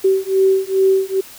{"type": "beating tone pair", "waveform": "sine", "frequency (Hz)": [382.4, 384.8], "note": ["G4", "G4"], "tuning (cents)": [-43, -32], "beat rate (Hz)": 2.4, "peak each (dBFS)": -15, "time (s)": [0.04, 1.21], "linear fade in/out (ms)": 10, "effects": ["white hiss -39 dBFS RMS until 1.38 s"]}